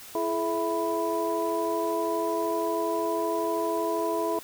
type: tone cluster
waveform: sine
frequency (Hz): 335.2 / 427.9 / 660 / 990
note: E4 / A4 / E5 / B5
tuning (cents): +29 / -48 / +2 / +4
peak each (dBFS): -30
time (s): 0.15-4.39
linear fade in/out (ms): 2
effects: tanh soft clip ceiling -15 dBFS + white hiss -45 dBFS RMS until 4.43 s